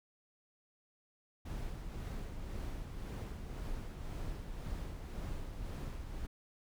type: noise with tremolo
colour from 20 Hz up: brown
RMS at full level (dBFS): -40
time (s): 1.45-6.27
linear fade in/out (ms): 10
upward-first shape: sine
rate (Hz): 1.9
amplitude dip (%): 40
effects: none